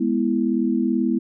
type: chord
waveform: sine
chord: E major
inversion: first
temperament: equal with one note detuned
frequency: 208.5 / 246.9 / 329.6 Hz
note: G#3 / B3 / E4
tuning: +7 / 0 / 0 cents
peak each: -23 / -21 / -23 dBFS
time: 0-1.19 s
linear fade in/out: 10 ms
effects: none